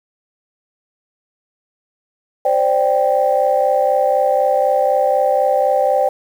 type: chord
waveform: sine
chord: C suspended second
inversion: none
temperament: equal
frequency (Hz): 523.3 / 587.3 / 784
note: C5 / D5 / G5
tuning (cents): 0 / 0 / 0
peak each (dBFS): -16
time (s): 2.45-6.09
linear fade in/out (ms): 5
effects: tanh soft clip ceiling -3 dBFS + 7-bit